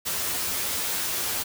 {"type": "noise with comb filter", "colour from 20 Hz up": "white", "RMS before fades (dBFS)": -28, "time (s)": [0.05, 1.44], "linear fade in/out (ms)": 20, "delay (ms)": 11, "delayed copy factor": 0.7, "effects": []}